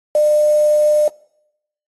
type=tone with quantisation; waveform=sine; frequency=601 Hz; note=D5; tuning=40 cents sharp; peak=-10 dBFS; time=0.15-1.08 s; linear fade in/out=2 ms; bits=5; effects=noise-tail reverb RT60 0.8 s tail -24 dB re dry + AAC 32 kbps